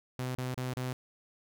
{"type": "tone bursts", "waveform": "sawtooth", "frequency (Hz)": 127.3, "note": "C3", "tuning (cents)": -47, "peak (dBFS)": -29, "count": 4, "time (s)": [0.19, 0.929], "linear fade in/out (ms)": 0, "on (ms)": 160, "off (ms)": 33, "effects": []}